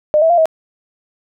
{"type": "tone with pitch steps", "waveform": "sine", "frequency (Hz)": [606, 651, 694, 641], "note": ["D#5", "E5", "F5", "E5"], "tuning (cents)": [-46, -22, -11, -49], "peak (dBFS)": -8, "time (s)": [0.14, 0.456], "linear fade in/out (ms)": 0, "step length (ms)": 79, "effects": []}